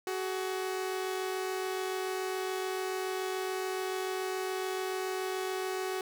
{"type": "tone pair together", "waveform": "sawtooth", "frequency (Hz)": [374.6, 421.6], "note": ["F#4", "G#4"], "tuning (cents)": [21, 26], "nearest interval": "major second", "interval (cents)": 205, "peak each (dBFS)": [-29, -36], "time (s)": [0.07, 6.01], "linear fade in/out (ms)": 2, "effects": []}